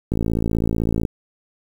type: click train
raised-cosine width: 3 ms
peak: -8 dBFS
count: 53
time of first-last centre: 0.12-1.052 s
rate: 55.8 Hz
effects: 7-bit